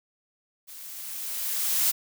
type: noise with level ramp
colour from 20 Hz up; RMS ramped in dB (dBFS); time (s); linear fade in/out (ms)
blue; -44 to -22; 0.67-1.92; 20
effects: none